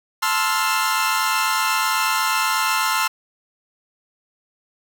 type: chord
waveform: sawtooth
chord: F major seventh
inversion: first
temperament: equal with one note detuned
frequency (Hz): 880 / 1046.5 / 1318.5 / 1406.6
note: A5 / C6 / E6 / F6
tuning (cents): 0 / 0 / 0 / +12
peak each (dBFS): -21 / -19 / -20 / -21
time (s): 0.22-3.08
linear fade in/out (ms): 10
effects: none